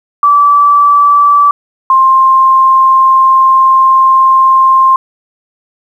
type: tone pair in turn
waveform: sine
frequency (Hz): 1157 / 1056.1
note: D6 / C6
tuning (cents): -26 / +16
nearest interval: major second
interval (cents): 158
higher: first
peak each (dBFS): -3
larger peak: neither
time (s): 0.23-1.51 / 1.9-4.96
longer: second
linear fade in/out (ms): 2
effects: 7-bit